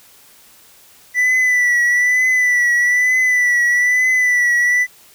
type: tone with vibrato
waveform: triangle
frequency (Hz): 1975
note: B6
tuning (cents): 0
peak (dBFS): -10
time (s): 1.14-4.87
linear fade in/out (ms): 50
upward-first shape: triangle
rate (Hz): 1.1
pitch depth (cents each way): 47
effects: white hiss -47 dBFS RMS until 5.14 s